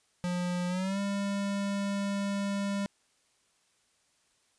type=tone with pitch glide; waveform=square; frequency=177.9 to 199.69 Hz; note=F3 to G3; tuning=+32 to +32 cents; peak=-30 dBFS; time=0.24-2.86 s; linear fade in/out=0 ms; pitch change=+200 cents; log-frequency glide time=0.68-0.99 s; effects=white hiss -70 dBFS RMS until 4.58 s + resampled to 22050 Hz